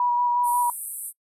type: tone with vibrato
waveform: sine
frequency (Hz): 969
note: B5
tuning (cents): -33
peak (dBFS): -19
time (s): 0-0.7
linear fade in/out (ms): 2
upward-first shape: square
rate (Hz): 5.6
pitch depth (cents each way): 12
type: band-pass noise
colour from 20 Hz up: pink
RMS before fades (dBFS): -34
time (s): 0.43-1.13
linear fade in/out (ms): 50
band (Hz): 8500 to 13000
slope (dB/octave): 96
effects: noise-tail reverb RT60 0.1 s tail -24 dB re dry